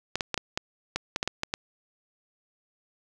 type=clicks; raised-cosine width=0.2 ms; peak=-10 dBFS; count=11; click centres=0.156 / 0.208 / 0.343 / 0.377 / 0.575 / 0.96 / 1.161 / 1.229 / 1.276 / 1.434 / 1.539 s; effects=none